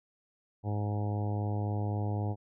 harmonic tone, 103.83 Hz, G#2, in tune, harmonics 1 / 2 / 3 / 4 / 5 / 6 / 7 / 8 / 9, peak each -30 / -40 / -41 / -44 / -45 / -48 / -44 / -45 / -53 dBFS, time 0.63-2.36 s, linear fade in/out 50 ms, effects none

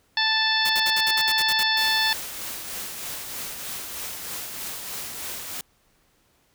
harmonic tone, 880 Hz, A5, in tune, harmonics 1 / 2 / 3 / 4 / 5 / 6, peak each -28 / -24 / -31 / -25 / -26 / -30 dBFS, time 0.17-2.13 s, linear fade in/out 2 ms
white noise bursts, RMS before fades -29 dBFS, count 10, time 0.65-1.632 s, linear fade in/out 5 ms, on 46 ms, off 58 ms
white noise with tremolo, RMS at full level -32 dBFS, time 1.77-5.61 s, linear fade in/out 2 ms, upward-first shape triangle, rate 3.2 Hz, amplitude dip 40%
effects pink hiss -64 dBFS RMS until 6.54 s

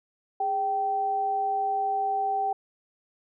sine tone pair together, 411.1 / 776 Hz, G#4 / G5, -18 / -18 cents, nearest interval major seventh, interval 1100 cents, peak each -35 / -24 dBFS, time 0.4-2.53 s, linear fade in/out 5 ms, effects none

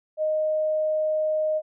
sine tone, 620 Hz, D#5, 6 cents flat, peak -21 dBFS, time 0.17-1.62 s, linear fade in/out 50 ms, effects none

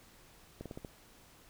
slowing click train, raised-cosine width 2 ms, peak -29 dBFS, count 5, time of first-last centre 0.61-0.848 s, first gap 47 ms, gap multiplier 1.16, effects pink hiss -60 dBFS RMS until 1.49 s

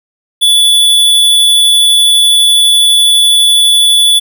square tone, 3448 Hz, A7, 36 cents flat, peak -5 dBFS, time 0.41-4.2 s, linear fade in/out 20 ms, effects none

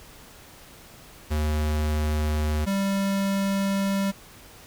square tone pair in turn, 76.1 / 196.47 Hz, D#2 / G3, -38 / +4 cents, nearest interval octave + major third, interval 1642 cents, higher second, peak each -23 dBFS, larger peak neither, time 1.3-2.66 / 2.66-4.12 s, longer second, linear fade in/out 20 ms, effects pink hiss -48 dBFS RMS until 4.66 s

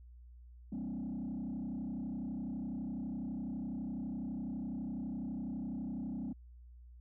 sine tone with frequency modulation, 229.9 Hz, A#3, 24 cents flat, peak -35 dBFS, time 0.72-6.33 s, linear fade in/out 5 ms, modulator 32 Hz, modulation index 1.6, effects tanh soft clip ceiling -35 dBFS + added 60 Hz sine -52 dBFS peak until 7 s

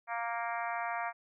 harmonic tone with a mistuned harmonic, 233.1 Hz, A#3, in tune, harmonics 3 / 4 / 5 / 6 / 7 / 8 / 9 / 10, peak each -37 / -39 / -41 / -43 / -44 / -45 / -46 / -47 dBFS, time 0.07-1.13 s, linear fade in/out 50 ms, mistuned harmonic 9, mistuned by +18 cents, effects none

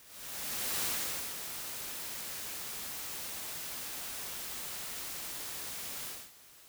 white noise with ADSR envelope, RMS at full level -33 dBFS, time 0.04-6.32 s, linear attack 790 ms, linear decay 500 ms, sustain -8 dB, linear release 240 ms, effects white hiss -57 dBFS RMS until 6.68 s

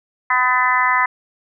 harmonic tone, 252.2 Hz, B3, 36 cents sharp, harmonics 3 / 4 / 5 / 6 / 7 / 8, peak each -27 / -17 / -21 / -28 / -20 / -20 dBFS, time 0.3-1.06 s, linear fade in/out 5 ms, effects none

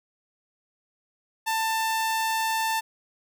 sawtooth tone, 890 Hz, A5, 20 cents sharp, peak -20 dBFS, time 1.46-2.81 s, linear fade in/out 20 ms, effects none

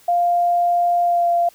sine tone with pitch glide, 698.5 to 690.5 Hz, F5 to F5, 0 to -20 cents, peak -14 dBFS, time 0.08-1.49 s, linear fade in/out 5 ms, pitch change -20 cents, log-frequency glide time 1.03-1.29 s, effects white hiss -51 dBFS RMS until 1.54 s

